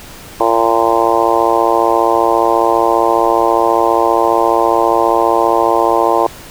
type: harmonic tone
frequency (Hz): 114.8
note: A#2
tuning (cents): -26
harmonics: 3 / 4 / 5 / 6 / 7 / 8 / 9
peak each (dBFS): -17 / -17 / -17 / -17 / -17 / -17 / -17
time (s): 0.4-6.27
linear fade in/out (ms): 5
effects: pink hiss -34 dBFS RMS until 6.5 s